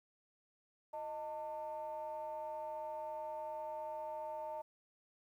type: ring-modulated tone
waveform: triangle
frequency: 138.59 Hz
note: C#3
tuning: in tune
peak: -35 dBFS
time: 0.93-4.62 s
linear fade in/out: 10 ms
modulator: 759 Hz
effects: tanh soft clip ceiling -32 dBFS + 12-bit